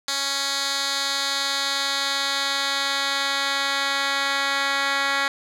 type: tone with band-pass filter sweep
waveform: 10% pulse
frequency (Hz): 277.2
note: C#4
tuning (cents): 0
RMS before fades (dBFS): -24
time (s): 0.08-5.28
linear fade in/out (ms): 2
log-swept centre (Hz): 4900 to 2500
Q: 1.4
effects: none